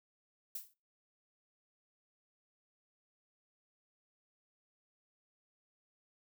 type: noise with exponential decay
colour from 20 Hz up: violet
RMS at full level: -38 dBFS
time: 0.55-0.74 s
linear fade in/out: 5 ms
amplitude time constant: 41 ms
effects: noise-tail reverb RT60 0.3 s tail -22 dB re dry